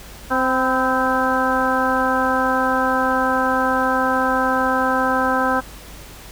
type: harmonic tone with a mistuned harmonic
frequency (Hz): 260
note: C4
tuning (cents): -11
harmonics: 1 / 2 / 3 / 4 / 5 / 6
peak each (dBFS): -23 / -23 / -23 / -23 / -23 / -23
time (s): 0.3-5.61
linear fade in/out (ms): 20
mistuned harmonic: 4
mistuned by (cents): -44
effects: added 50 Hz sine -40 dBFS peak until 6.31 s + pink hiss -40 dBFS RMS until 6.31 s